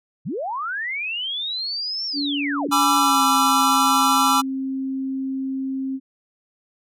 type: linear two-way sweep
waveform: sine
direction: up then down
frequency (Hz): 107.5 to 5510 to 107.5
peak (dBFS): -24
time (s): 0.25-2.7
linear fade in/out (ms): 20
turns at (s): 2.06
type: tone with pitch glide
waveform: sine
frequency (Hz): 285.5 to 266.4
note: D4 to C4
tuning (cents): -49 to +31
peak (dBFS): -23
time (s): 2.13-6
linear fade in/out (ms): 50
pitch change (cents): -120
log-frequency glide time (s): 2.97-3.24
type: chord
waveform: square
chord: E dominant seventh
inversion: first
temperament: equal with one note detuned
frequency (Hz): 830.6 / 987.8 / 1174.7 / 1346.2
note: G#5 / B5 / D6 / E6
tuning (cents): 0 / 0 / 0 / +36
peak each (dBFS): -24 / -23 / -21 / -21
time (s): 2.71-4.42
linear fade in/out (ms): 20
effects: resampled to 32000 Hz